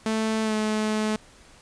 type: tone with pitch glide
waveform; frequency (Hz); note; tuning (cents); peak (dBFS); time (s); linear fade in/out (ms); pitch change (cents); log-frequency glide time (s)
sawtooth; 220 to 215.2; A3 to A3; 0 to -38; -19; 0.06-1.16; 2; -38; 0.43-0.54
effects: pink hiss -52 dBFS RMS until 1.61 s + resampled to 22050 Hz